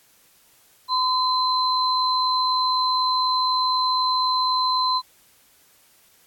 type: tone pair together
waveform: sine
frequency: 1018 / 4072 Hz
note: C6 / C8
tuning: -48 / -48 cents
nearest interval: 2 octaves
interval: 2400 cents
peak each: -20 / -23 dBFS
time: 0.88-5.02 s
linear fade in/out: 50 ms
effects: white hiss -57 dBFS RMS until 6.26 s + AAC 64 kbps